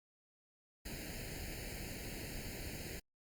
pink noise with comb filter, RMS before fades -45 dBFS, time 0.85-3 s, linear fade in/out 10 ms, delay 0.43 ms, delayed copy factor +0.95, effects Opus 48 kbps

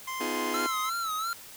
25% pulse tone, 1044 Hz, C6, 4 cents flat, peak -29 dBFS, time 0.07-0.9 s, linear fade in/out 10 ms
sawtooth chord, F half-diminished seventh, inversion second, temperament just, 251.4 / 314.3 / 349.2 / 419.1 Hz, Cb4 / Eb4 / F4 / Ab4, +31 / +18 / 0 / +16 cents, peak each -32 dBFS, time 0.2-0.67 s, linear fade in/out 10 ms
square tone with vibrato, 1318.5 Hz, E6, in tune, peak -30 dBFS, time 0.54-1.33 s, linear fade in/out 0 ms, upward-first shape sine, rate 2.9 Hz, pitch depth 86 cents each way
effects white hiss -47 dBFS RMS until 1.56 s

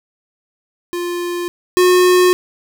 square tone pair in turn, 350 / 362.4 Hz, F4 / F#4, +4 / -36 cents, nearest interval minor second, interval 60 cents, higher second, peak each -20 / -9 dBFS, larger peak second, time 0.93-1.48 / 1.77-2.33 s, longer second, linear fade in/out 0 ms, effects none

